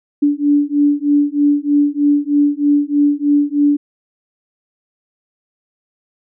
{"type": "beating tone pair", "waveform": "sine", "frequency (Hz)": [288.4, 291.6], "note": ["D4", "D4"], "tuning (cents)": [-31, -12], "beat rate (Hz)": 3.2, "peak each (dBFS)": -14, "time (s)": [0.22, 3.77], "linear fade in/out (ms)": 10, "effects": []}